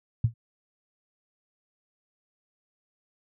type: tone with exponential decay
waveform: sine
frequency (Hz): 115.1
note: A#2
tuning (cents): -22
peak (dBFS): -15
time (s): 0.24-0.34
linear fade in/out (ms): 5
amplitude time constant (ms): 20
effects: none